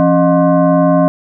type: tone with frequency modulation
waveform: sine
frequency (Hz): 170.7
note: F3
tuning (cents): -39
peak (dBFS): -7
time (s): 0-1.08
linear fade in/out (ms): 0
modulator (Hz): 444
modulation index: 1.5
effects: none